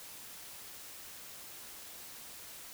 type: silence
effects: white hiss -49 dBFS RMS until 2.73 s